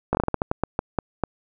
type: slowing click train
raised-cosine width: 1 ms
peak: -7 dBFS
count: 13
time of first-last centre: 0.13-1.237 s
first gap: 18 ms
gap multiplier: 1.27
effects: none